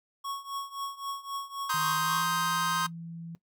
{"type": "tone with tremolo", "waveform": "square", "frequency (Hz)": 1106, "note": "C#6", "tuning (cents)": -4, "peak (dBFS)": -32, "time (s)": [0.24, 2.25], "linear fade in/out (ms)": 10, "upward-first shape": "triangle", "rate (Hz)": 3.8, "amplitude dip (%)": 90}
{"type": "chord", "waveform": "45% pulse", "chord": "C minor seventh", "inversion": "third", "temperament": "just", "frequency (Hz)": [941.9, 1046.5, 1255.8, 1569.8], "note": ["Bb5", "C6", "Eb6", "G6"], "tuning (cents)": [18, 0, 16, 2], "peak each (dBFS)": [-37, -31, -32, -34], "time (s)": [1.69, 2.87], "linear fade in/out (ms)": 10}
{"type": "tone with pitch glide", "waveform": "sine", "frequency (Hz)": [156.7, 166.98], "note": ["D#3", "E3"], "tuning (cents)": [13, 23], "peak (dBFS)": -38, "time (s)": [1.74, 3.35], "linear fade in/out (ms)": 0, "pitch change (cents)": 110, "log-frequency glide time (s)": [1.95, 2.22]}
{"effects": ["noise-tail reverb RT60 0.1 s tail -17 dB re dry"]}